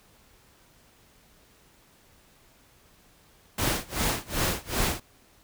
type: noise with tremolo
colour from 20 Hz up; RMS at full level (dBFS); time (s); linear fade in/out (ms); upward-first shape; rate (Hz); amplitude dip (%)
pink; -25; 3.58-5; 5; sine; 2.6; 95
effects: pink hiss -59 dBFS RMS until 5.43 s